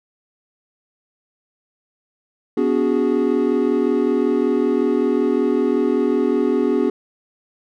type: chord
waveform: triangle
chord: G# half-diminished seventh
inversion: first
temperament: equal with one note detuned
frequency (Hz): 246.9 / 286.8 / 370 / 415.3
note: B3 / D4 / F#4 / G#4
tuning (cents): 0 / -41 / 0 / 0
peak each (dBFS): -19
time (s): 2.57-6.9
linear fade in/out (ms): 5
effects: none